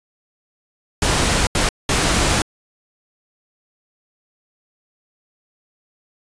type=noise bursts at uneven times; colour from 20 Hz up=pink; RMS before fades=-17 dBFS; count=3; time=1.02-1.47 / 1.55-1.69 / 1.89-2.42 s; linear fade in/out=2 ms; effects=resampled to 22050 Hz